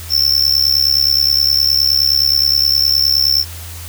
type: tone with amplitude modulation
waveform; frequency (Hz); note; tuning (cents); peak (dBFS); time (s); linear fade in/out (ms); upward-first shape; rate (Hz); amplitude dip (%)
square; 5360; E8; +28; -7; 0.09-3.45; 50; sine; 69.6; 90
effects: added 84 Hz sine -29 dBFS peak until 3.88 s + white hiss -33 dBFS RMS until 3.88 s